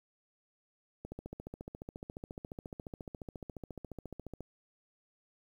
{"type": "click train", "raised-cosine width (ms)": 2, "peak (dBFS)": -29, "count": 49, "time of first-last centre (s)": [1.05, 4.407], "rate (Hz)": 14.3, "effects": ["10-bit"]}